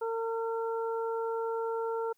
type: harmonic tone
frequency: 455 Hz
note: A#4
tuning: 42 cents flat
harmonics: 1 / 2 / 3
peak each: -31 / -37 / -41 dBFS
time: 0.01-2.13 s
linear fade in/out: 10 ms
effects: white hiss -73 dBFS RMS until 2.17 s